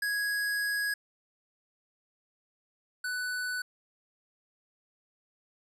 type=tone pair in turn; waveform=square; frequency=1661.2 / 1491.9 Hz; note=G#6 / F#6; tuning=0 / +14 cents; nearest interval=major second; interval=186 cents; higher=first; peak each=-29 / -32 dBFS; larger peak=first; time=0.02-0.94 / 3.04-3.62 s; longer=first; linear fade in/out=5 ms; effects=resampled to 32000 Hz + 11-bit